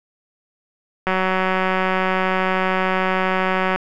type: click train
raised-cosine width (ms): 0.5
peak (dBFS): -5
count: 504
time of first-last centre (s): 1.07-3.76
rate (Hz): 187
effects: none